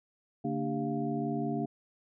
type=tone cluster; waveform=sine; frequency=143.5 / 228.8 / 294.1 / 396.6 / 700 Hz; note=D3 / A#3 / D4 / G4 / F5; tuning=-40 / -32 / +3 / +20 / +4 cents; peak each=-37 / -34 / -35 / -38 / -38 dBFS; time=0.44-1.66 s; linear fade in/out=10 ms; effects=none